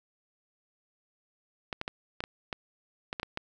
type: clicks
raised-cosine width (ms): 0.3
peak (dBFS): -17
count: 10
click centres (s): 1.728 / 1.814 / 1.879 / 2.205 / 2.239 / 2.528 / 3.129 / 3.198 / 3.231 / 3.374
effects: none